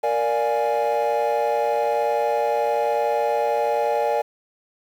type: chord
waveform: triangle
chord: Bb dominant seventh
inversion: none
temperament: equal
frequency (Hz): 466.2 / 587.3 / 698.5 / 830.6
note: Bb4 / D5 / F5 / Ab5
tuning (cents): 0 / 0 / 0 / 0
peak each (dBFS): -22 / -21 / -25 / -21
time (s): 0.03-4.22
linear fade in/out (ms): 10
effects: tanh soft clip ceiling -10 dBFS + 8-bit